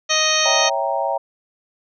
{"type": "harmonic tone", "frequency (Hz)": 623, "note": "D#5", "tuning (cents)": 2, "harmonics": [1, 2, 3, 4, 5, 6, 7, 9, 10], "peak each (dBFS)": [-24, -24, -24, -24, -24, -24, -24, -24, -24], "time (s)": [0.09, 0.7], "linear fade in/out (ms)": 20}
{"type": "chord", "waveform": "sine", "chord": "C# diminished seventh", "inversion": "none", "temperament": "equal", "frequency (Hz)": [554.4, 659.3, 784, 932.3], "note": ["C#5", "E5", "G5", "Bb5"], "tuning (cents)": [0, 0, 0, 0], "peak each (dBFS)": -24, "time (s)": [0.45, 1.18], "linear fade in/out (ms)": 10}
{"effects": []}